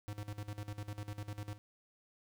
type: tone with tremolo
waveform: square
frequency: 103.83 Hz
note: G#2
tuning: in tune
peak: -40 dBFS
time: 0.08-1.58 s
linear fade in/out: 0 ms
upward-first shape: square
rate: 10 Hz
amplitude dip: 80%
effects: none